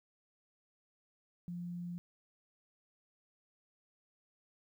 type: tone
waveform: sine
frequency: 174.7 Hz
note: F3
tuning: 1 cent sharp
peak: -39 dBFS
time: 1.48-1.98 s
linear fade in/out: 0 ms
effects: 12-bit